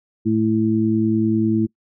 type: harmonic tone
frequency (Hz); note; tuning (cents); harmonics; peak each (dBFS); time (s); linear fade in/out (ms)
110; A2; 0; 1 / 2 / 3; -24 / -18 / -19; 0.25-1.67; 20
effects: noise-tail reverb RT60 0.1 s tail -24 dB re dry